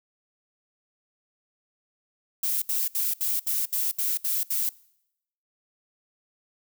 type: noise bursts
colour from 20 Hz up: violet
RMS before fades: -26 dBFS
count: 9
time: 2.43-4.692 s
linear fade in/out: 5 ms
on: 190 ms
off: 69 ms
effects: noise-tail reverb RT60 0.8 s tail -23 dB re dry